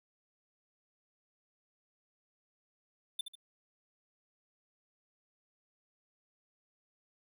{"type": "tone with echo", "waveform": "square", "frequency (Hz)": 3551, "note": "A7", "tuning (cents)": 15, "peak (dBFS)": -33, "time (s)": [3.19, 3.21], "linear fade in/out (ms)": 5, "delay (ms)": 72, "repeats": 2, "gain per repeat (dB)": -8, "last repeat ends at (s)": 3.354, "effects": []}